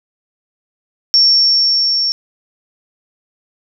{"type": "tone with level ramp", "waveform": "sine", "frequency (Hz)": 5470, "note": "F8", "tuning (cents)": -37, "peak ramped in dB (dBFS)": [-6, -13], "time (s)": [1.14, 2.12], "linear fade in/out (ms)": 0, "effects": []}